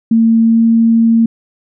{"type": "tone with pitch glide", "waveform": "sine", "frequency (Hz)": [226.8, 228.2], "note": ["A#3", "A#3"], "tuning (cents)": [-47, -37], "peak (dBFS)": -6, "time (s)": [0.11, 1.26], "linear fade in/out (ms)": 5, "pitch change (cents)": 10, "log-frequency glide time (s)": [0.45, 0.61], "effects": []}